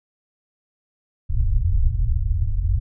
pink low-pass noise, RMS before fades -19 dBFS, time 1.29-2.8 s, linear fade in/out 20 ms, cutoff 110 Hz, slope 48 dB/octave, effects none

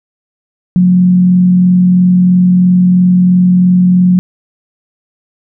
sine tone with frequency modulation, 181.1 Hz, F#3, 37 cents flat, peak -4 dBFS, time 0.76-4.19 s, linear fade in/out 0 ms, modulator 43 Hz, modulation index 0.23, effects none

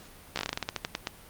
slowing click train, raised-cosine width 0.2 ms, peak -12 dBFS, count 15, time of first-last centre 0.36-1.071 s, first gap 14 ms, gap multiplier 1.18, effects pink hiss -51 dBFS RMS until 1.29 s + Opus 48 kbps

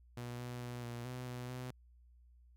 sawtooth tone with pitch steps, 121.1 / 122.8 / 122 / 119.3 / 125.7 / 123.7 / 126.2 Hz, B2 / B2 / B2 / A#2 / B2 / B2 / B2, -34 / -9 / -21 / +41 / +31 / +3 / +38 cents, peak -38 dBFS, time 0.17-1.71 s, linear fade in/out 5 ms, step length 220 ms, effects added 60 Hz sine -60 dBFS peak until 2.56 s

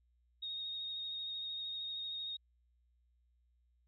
sine tone with vibrato, 3729 Hz, A#7, in tune, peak -39 dBFS, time 0.42-2.37 s, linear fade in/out 10 ms, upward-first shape sine, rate 13 Hz, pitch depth 18 cents each way, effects added 60 Hz sine -70 dBFS peak until 3.87 s

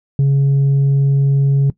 sine tone, 138.59 Hz, C#3, in tune, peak -7 dBFS, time 0.19-1.7 s, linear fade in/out 2 ms, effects noise-tail reverb RT60 0.1 s tail -19 dB re dry + tanh soft clip ceiling -9 dBFS

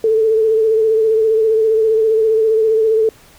sine tone with vibrato, 441.1 Hz, A4, 4 cents sharp, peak -10 dBFS, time 0.04-3.09 s, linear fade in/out 2 ms, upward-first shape sine, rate 15 Hz, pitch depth 34 cents each way, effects pink hiss -46 dBFS RMS until 3.38 s

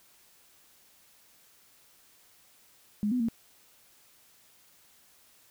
sine tone with pitch steps, 208.5 / 249.7 / 229.4 Hz, G#3 / B3 / A#3, +7 / +19 / -28 cents, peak -25 dBFS, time 3.03-3.285 s, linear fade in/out 0 ms, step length 85 ms, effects white hiss -61 dBFS RMS until 5.5 s

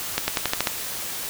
accelerating click train, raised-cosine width 0.2 ms, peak -3 dBFS, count 7, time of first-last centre 0.18-0.672 s, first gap 100 ms, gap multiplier 0.92, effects white hiss -31 dBFS RMS until 1.29 s

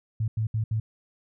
sine tone bursts at uneven times, 110 Hz, A2, in tune, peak -23 dBFS, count 4, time 0.2-0.28 / 0.37-0.47 / 0.54-0.64 / 0.71-0.8 s, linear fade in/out 5 ms, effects none

